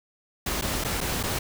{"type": "noise with dropouts", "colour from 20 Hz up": "pink", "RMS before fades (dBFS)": -28, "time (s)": [0.46, 1.39], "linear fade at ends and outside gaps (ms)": 5, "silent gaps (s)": [[0.613, 0.621], [0.84, 0.846], [1.006, 1.011], [1.23, 1.235]], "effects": []}